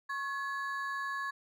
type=ring-modulated tone; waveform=triangle; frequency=1396.9 Hz; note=F6; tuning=in tune; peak=-29 dBFS; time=0.09-1.31 s; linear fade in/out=10 ms; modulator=300 Hz; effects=none